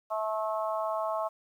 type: harmonic tone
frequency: 217.1 Hz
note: A3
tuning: 23 cents flat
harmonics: 3 / 4 / 5 / 6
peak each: -31 / -36 / -34 / -40 dBFS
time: 0.1-1.29 s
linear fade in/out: 20 ms
effects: 10-bit